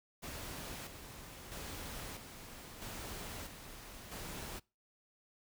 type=noise with tremolo; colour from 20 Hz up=pink; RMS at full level=-45 dBFS; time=0.22-4.6 s; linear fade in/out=20 ms; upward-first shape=square; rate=0.77 Hz; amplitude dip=50%; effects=noise-tail reverb RT60 0.3 s tail -25 dB re dry